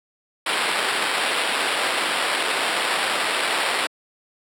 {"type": "noise with sample-and-hold", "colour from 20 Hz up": "violet", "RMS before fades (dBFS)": -22, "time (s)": [0.46, 3.87], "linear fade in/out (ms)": 5, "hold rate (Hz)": 6300, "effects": ["high-pass 400 Hz 12 dB/octave", "low-pass 11000 Hz 12 dB/octave"]}